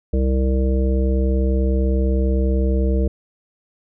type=harmonic tone; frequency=65.41 Hz; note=C2; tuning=in tune; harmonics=1 / 3 / 5 / 7 / 9; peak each=-16 / -24 / -27 / -26 / -31 dBFS; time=0.13-3.08 s; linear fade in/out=5 ms; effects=none